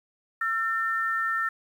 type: tone pair together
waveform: sine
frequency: 1344.9 / 1800 Hz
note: E6 / A6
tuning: +34 / +39 cents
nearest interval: perfect fourth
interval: 505 cents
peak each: -27 dBFS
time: 0.41-1.49 s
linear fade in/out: 5 ms
effects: 9-bit